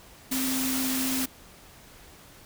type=tone in noise; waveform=sine; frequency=261.6 Hz; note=C4; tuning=in tune; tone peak=-28 dBFS; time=0.31-1.26 s; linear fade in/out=10 ms; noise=white; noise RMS=-30 dBFS; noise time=0.31-1.26 s; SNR=-1 dB; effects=pink hiss -51 dBFS RMS until 2.45 s